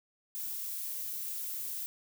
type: noise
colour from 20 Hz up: violet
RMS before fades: -38 dBFS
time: 0.35-1.86 s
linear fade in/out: 0 ms
effects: none